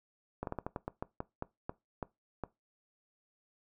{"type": "slowing click train", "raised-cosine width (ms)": 1, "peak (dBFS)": -22, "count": 13, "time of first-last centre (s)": [0.43, 2.437], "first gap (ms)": 42, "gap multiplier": 1.23, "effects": ["noise-tail reverb RT60 0.2 s tail -20 dB re dry"]}